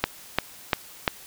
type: click train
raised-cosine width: 0.3 ms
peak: -3 dBFS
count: 4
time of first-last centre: 0.04-1.078 s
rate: 2.89 Hz
effects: white hiss -46 dBFS RMS until 1.26 s